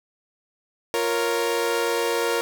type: chord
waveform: sawtooth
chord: Bb minor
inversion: second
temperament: equal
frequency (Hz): 349.2 / 466.2 / 554.4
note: F4 / Bb4 / Db5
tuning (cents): 0 / 0 / 0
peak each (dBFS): -25 / -19 / -25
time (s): 0.94-2.41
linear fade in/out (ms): 0
effects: none